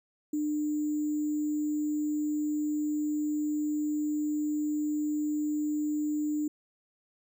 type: tone with sample-and-hold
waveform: sine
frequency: 300 Hz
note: D4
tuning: 37 cents sharp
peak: -27 dBFS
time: 0.33-6.48 s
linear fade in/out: 5 ms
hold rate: 7350 Hz
effects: none